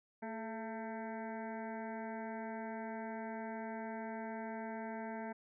harmonic tone with a mistuned harmonic, 223.9 Hz, A3, 30 cents sharp, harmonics 1 / 2 / 3 / 4 / 6 / 7 / 8 / 9 / 10, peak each -44 / -49 / -47 / -47 / -61 / -53 / -59 / -57 / -61 dBFS, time 0.22-5.33 s, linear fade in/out 10 ms, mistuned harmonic 2, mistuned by -62 cents, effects none

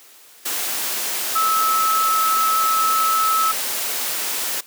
sine tone in noise, 1300 Hz, E6, 24 cents flat, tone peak -16 dBFS, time 1.35-3.52 s, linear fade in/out 10 ms, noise white, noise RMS -24 dBFS, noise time 0.45-4.61 s, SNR +5 dB, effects white hiss -47 dBFS RMS until 4.66 s + high-pass 300 Hz 12 dB/octave

